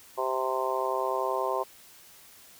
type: harmonic tone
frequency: 130.5 Hz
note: C3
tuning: 4 cents flat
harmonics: 3 / 4 / 5 / 6 / 7 / 8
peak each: -33 / -33 / -33 / -38 / -33 / -32 dBFS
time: 0.17-1.64 s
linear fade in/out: 20 ms
effects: white hiss -53 dBFS RMS until 2.59 s